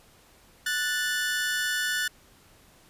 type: tone pair together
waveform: sawtooth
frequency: 1476.4 / 1760 Hz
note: F#6 / A6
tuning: -4 / 0 cents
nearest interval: minor third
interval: 304 cents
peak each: -25 / -25 dBFS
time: 0.66-2.08 s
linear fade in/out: 5 ms
effects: pink hiss -57 dBFS RMS until 2.89 s + resampled to 32000 Hz